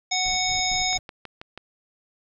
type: harmonic tone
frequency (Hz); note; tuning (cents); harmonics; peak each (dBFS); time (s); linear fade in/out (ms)
741; F#5; +2; 1 / 3 / 5 / 7 / 9; -28 / -28 / -28 / -28 / -28; 0.11-0.98; 10
type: noise with tremolo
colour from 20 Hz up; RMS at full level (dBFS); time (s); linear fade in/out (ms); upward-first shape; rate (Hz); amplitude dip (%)
brown; -38; 0.25-0.99; 2; square; 4.3; 65
type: click train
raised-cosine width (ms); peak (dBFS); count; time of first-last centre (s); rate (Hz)
0.3; -21; 5; 0.93-1.576; 6.19
effects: none